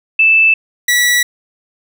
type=tone pair in turn; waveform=sine / sawtooth; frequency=2637 / 1947.2 Hz; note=E7 / B6; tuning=0 / -25 cents; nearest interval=perfect fourth; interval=525 cents; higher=first; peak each=-6 dBFS; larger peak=neither; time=0.19-0.54 / 0.88-1.23 s; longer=neither; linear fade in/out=5 ms; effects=none